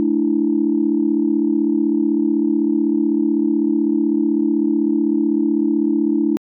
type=chord; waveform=sine; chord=A suspended fourth; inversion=none; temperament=equal with one note detuned; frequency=217.7 / 293.7 / 329.6 Hz; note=A3 / D4 / E4; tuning=-18 / 0 / 0 cents; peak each=-21 / -17 / -18 dBFS; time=0-6.37 s; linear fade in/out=0 ms; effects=tanh soft clip ceiling -5 dBFS